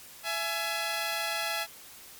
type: tone pair together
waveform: 10% pulse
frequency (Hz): 668.3 / 842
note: E5 / G#5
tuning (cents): +24 / +24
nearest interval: major third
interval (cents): 400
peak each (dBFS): -24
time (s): 0.23-1.67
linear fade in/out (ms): 50
effects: white hiss -49 dBFS RMS until 2.19 s + MP3 96 kbps